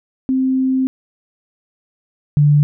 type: tone pair in turn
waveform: sine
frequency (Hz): 261.6 / 146.82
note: C4 / D3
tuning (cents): 0 / 0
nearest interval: minor seventh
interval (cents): 1000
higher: first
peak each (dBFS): -13 / -8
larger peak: second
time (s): 0.29-0.87 / 2.37-2.63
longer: first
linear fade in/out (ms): 0
effects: none